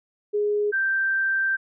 sine tone pair in turn, 415.3 / 1568 Hz, G#4 / G6, 0 / 0 cents, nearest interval octave + major seventh, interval 2300 cents, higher second, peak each -20 dBFS, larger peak neither, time 0.33-0.72 / 0.72-1.57 s, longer second, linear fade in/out 20 ms, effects none

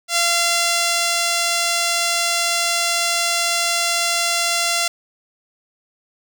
5% pulse tone with ADSR envelope, 686 Hz, F5, 31 cents flat, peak -4 dBFS, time 0.08-4.88 s, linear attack 82 ms, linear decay 1000 ms, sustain -2 dB, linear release 4 ms, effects none

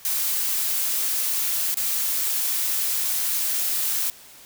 blue noise with dropouts, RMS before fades -24 dBFS, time 0.05-4.1 s, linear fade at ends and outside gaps 1 ms, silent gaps 1.743-1.771 s, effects white hiss -47 dBFS RMS until 4.45 s

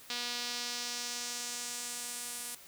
sawtooth tone with band-pass filter sweep, 241.9 Hz, B3, 36 cents flat, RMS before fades -39 dBFS, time 0.1-2.55 s, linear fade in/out 2 ms, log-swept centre 4200 to 10000 Hz, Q 1.7, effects white hiss -54 dBFS RMS until 2.67 s

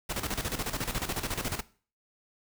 pink noise with tremolo, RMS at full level -31 dBFS, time 0.09-1.61 s, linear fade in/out 10 ms, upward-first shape square, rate 14 Hz, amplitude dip 70%, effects noise-tail reverb RT60 0.4 s tail -18 dB re dry

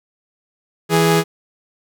sawtooth tone pair together, 164.81 / 415.3 Hz, E3 / G#4, 0 / 0 cents, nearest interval octave + major third, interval 1600 cents, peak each -11 dBFS, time 0.89-1.24 s, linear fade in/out 50 ms, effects none

